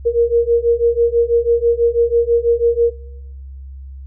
sine beating tone pair, 466.2 / 472.3 Hz, A#4 / A#4, 0 / +23 cents, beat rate 6.1 Hz, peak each -15 / -14 dBFS, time 0.05-2.91 s, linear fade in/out 20 ms, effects noise-tail reverb RT60 1.0 s tail -23 dB re dry + added 67 Hz sine -30 dBFS peak until 4.06 s

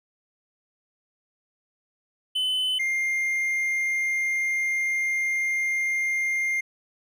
triangle tone pair in turn, 3028 / 2111 Hz, F#7 / C7, +39 / +15 cents, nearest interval tritone, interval 624 cents, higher first, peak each -21 dBFS, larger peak neither, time 2.35-2.79 / 2.79-6.61 s, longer second, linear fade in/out 10 ms, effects none

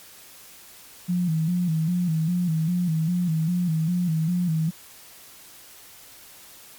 sine tone with vibrato, 168.5 Hz, E3, 38 cents sharp, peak -20 dBFS, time 1.08-4.71 s, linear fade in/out 20 ms, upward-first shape square, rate 2.5 Hz, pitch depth 94 cents each way, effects white hiss -47 dBFS RMS until 6.78 s + MP3 96 kbps

